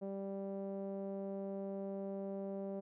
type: tone with low-pass filter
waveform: sawtooth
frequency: 196 Hz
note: G3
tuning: in tune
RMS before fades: -42 dBFS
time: 0.01-2.81 s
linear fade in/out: 20 ms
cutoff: 560 Hz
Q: 3
effects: none